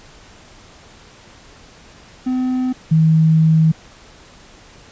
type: tone pair in turn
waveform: triangle / sine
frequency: 255.1 / 159.45 Hz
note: C4 / D#3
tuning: -44 / +43 cents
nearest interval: minor sixth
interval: 813 cents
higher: first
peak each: -14 / -9 dBFS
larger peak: second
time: 2.26-2.73 / 2.91-3.72 s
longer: second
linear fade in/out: 10 ms
effects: pink hiss -44 dBFS RMS until 4.91 s + resampled to 16000 Hz